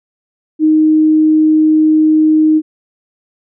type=tone; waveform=sine; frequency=311.1 Hz; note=D#4; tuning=in tune; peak=-6 dBFS; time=0.59-2.62 s; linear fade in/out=50 ms; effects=none